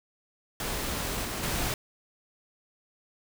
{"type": "noise with level steps", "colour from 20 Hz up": "pink", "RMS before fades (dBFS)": [-32, -34, -30], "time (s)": [0.6, 1.74], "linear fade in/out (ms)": 2, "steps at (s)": [1.25, 1.43], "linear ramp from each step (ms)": 2, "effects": []}